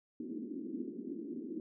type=band-pass noise; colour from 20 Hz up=pink; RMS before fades=-42 dBFS; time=0.2-1.6 s; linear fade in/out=2 ms; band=230 to 350 Hz; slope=48 dB/octave; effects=none